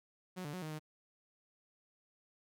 sawtooth tone with pitch steps, 183.6 / 146.8 / 183.3 / 155.6 / 153.9 Hz, F#3 / D3 / F#3 / D#3 / D#3, -13 / 0 / -16 / 0 / -19 cents, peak -37 dBFS, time 0.36-0.795 s, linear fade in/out 20 ms, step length 87 ms, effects none

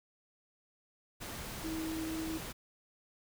sine tone in noise, 320.3 Hz, E4, 50 cents flat, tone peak -36 dBFS, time 1.63-2.39 s, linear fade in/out 20 ms, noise pink, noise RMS -43 dBFS, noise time 1.2-2.53 s, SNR +4 dB, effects none

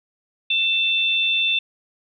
sine tone pair together, 2664 / 3556 Hz, E7 / A7, +18 / +18 cents, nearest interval perfect fourth, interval 500 cents, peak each -20 dBFS, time 0.5-1.59 s, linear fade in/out 5 ms, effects none

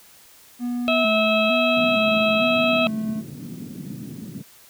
triangle tone with vibrato, 230.3 Hz, A#3, 21 cents flat, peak -21 dBFS, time 0.59-3.23 s, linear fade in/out 50 ms, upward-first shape square, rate 1.1 Hz, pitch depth 94 cents each way
harmonic tone, 649 Hz, E5, 27 cents flat, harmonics 1 / 2 / 4 / 5 / 6, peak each -20 / -26 / -22 / -29 / -30 dBFS, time 0.88-2.87 s, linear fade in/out 0 ms
white band-pass noise, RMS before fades -35 dBFS, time 1.75-4.43 s, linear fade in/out 20 ms, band 140 to 240 Hz, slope 24 dB/octave
effects white hiss -50 dBFS RMS until 4.69 s

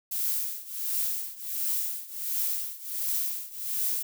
violet noise with tremolo, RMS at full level -27 dBFS, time 0.11-4.03 s, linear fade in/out 10 ms, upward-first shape triangle, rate 1.4 Hz, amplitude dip 90%, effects none

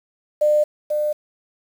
sine tone with echo, 600 Hz, D5, 37 cents sharp, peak -13 dBFS, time 0.41-0.64 s, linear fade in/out 10 ms, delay 490 ms, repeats 1, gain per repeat -5 dB, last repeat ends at 1.13 s, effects 7-bit

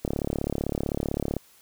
click train, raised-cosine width 2 ms, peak -13 dBFS, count 48, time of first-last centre 0.05-1.367 s, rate 35.7 Hz, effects white hiss -57 dBFS RMS until 1.61 s

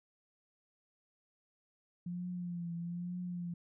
sine tone with vibrato, 174.4 Hz, F3, 2 cents flat, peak -37 dBFS, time 2.06-3.54 s, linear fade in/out 5 ms, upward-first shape triangle, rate 1.1 Hz, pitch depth 56 cents each way, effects none

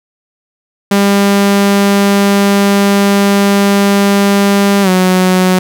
sawtooth tone with pitch glide, 200 to 184.46 Hz, G3 to F#3, +35 to -5 cents, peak -3 dBFS, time 0.91-5.59 s, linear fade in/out 5 ms, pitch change -140 cents, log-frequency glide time 4.82-4.89 s, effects none

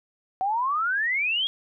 sine exponential sweep, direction up, 742 to 3322 Hz, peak -22 dBFS, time 0.41-1.47 s, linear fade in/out 0 ms, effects none

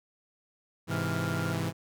sawtooth chord, Ab augmented, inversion none, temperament equal, 103.83 / 130.81 / 164.81 Hz, Ab2 / C3 / E3, 0 / 0 / 0 cents, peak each -30 / -31 / -28 dBFS, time 0.87-1.73 s, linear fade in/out 50 ms
sine tone, 1398 Hz, F6, 1 cent sharp, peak -37 dBFS, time 0.91-1.53 s, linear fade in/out 2 ms
effects none

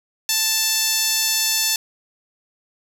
10% pulse tone with band-pass filter, 883 Hz, A5, 6 cents sharp, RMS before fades -20 dBFS, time 0.29-1.76 s, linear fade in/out 2 ms, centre 8600 Hz, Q 2, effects 7-bit

